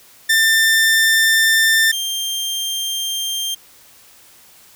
sawtooth tone pair in turn, 1790 / 3179 Hz, A6 / G7, +29 / +24 cents, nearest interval minor seventh, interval 995 cents, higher second, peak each -8 / -17 dBFS, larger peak first, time 0.29-1.92 / 1.92-3.55 s, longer neither, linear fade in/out 10 ms, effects white hiss -47 dBFS RMS until 4.75 s

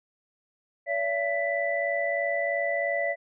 sine tone cluster, 570 / 673 / 1983 Hz, C#5 / E5 / B6, +48 / +36 / +7 cents, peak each -29 dBFS, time 0.86-3.16 s, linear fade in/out 50 ms, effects none

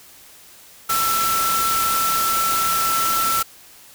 sine tone in noise, 1334 Hz, E6, 20 cents sharp, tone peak -19 dBFS, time 0.89-3.43 s, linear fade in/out 10 ms, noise white, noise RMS -23 dBFS, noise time 0.89-3.43 s, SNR +1 dB, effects white hiss -46 dBFS RMS until 3.94 s

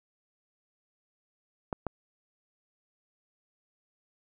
clicks, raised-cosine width 1 ms, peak -17 dBFS, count 2, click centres 1.728 / 1.867 s, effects none

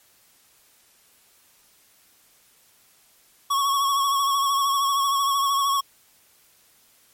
square tone with vibrato, 1108.7 Hz, C#6, in tune, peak -20 dBFS, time 3.5-5.81 s, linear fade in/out 10 ms, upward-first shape sine, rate 13 Hz, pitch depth 37 cents each way, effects white hiss -58 dBFS RMS until 7.13 s + MP3 64 kbps

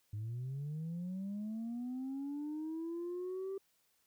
sine linear sweep, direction up, 101.7 to 392 Hz, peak -36 dBFS, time 0.13-3.58 s, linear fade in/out 5 ms, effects tanh soft clip ceiling -36 dBFS + white hiss -75 dBFS RMS until 4.06 s

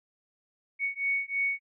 sine beating tone pair, 2224 / 2227.1 Hz, C#7 / C#7, +5 / +8 cents, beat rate 3.1 Hz, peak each -30 / -30 dBFS, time 0.79-1.6 s, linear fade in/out 50 ms, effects none

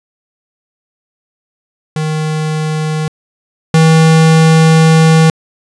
square tone pair in turn, 155.56 / 160.49 Hz, D#3 / E3, 0 / -46 cents, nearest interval minor second, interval 54 cents, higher second, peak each -14 / -5 dBFS, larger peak second, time 1.96-3.08 / 3.74-5.3 s, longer second, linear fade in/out 2 ms, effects resampled to 22050 Hz

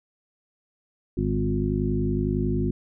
harmonic tone with a mistuned harmonic, 50.9 Hz, G#1, 34 cents flat, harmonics 1 / 2 / 3 / 4 / 5 / 7, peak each -29 / -29 / -29 / -29 / -29 / -29 dBFS, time 1.17-2.71 s, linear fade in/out 5 ms, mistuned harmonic 2, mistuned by +30 cents, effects none

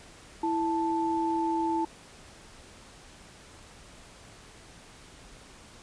sine tone pair together, 329.9 / 880 Hz, E4 / A5, +1 / 0 cents, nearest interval octave + perfect fourth, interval 1699 cents, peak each -28 dBFS, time 0.43-1.85 s, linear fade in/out 5 ms, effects pink hiss -51 dBFS RMS until 5.82 s + resampled to 22050 Hz

